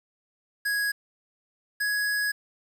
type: tone pair in turn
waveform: square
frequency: 1661.2 / 1670.8 Hz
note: G#6 / G#6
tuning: 0 / +10 cents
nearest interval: unison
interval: 10 cents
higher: second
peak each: -25 dBFS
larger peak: neither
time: 0.65-0.92 / 1.8-2.32 s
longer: second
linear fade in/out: 10 ms
effects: 9-bit